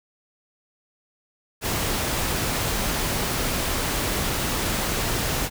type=noise; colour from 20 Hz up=pink; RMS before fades=-25 dBFS; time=1.61-5.5 s; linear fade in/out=50 ms; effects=none